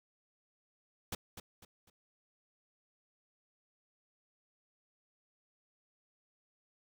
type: noise with echo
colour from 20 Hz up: pink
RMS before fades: -38 dBFS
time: 1.12-1.15 s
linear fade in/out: 5 ms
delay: 250 ms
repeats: 3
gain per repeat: -9 dB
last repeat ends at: 1.9 s
effects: none